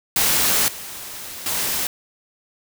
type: noise with level steps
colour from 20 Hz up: white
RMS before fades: -18 / -34 / -23 dBFS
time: 0.16-1.87 s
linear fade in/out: 2 ms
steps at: 0.68 / 1.46 s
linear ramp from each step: 2 ms
effects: none